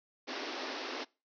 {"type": "band-pass noise", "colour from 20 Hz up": "pink", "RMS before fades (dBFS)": -40, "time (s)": [0.27, 1.05], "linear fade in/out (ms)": 20, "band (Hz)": [250, 5700], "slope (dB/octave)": 96, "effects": ["noise-tail reverb RT60 0.3 s tail -24 dB re dry"]}